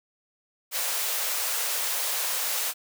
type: high-pass noise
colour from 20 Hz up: white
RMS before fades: -28 dBFS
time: 0.71-2.74 s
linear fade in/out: 50 ms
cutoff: 450 Hz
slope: 48 dB/octave
effects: none